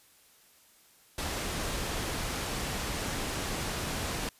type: low-pass noise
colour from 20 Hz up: pink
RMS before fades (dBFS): -34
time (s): 1.18-4.29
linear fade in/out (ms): 2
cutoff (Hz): 11000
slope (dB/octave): 12
effects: white hiss -61 dBFS RMS until 4.39 s + resampled to 32000 Hz